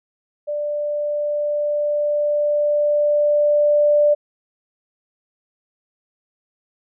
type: tone with level ramp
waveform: sine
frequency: 590 Hz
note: D5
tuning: 8 cents sharp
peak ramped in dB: -21 to -11 dBFS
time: 0.47-4.15 s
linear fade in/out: 20 ms
effects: none